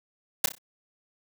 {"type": "noise with echo", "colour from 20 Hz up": "white", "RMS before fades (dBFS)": -20, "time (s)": [0.44, 0.46], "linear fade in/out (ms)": 5, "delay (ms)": 31, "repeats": 4, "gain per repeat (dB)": -9, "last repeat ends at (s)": 0.584, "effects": []}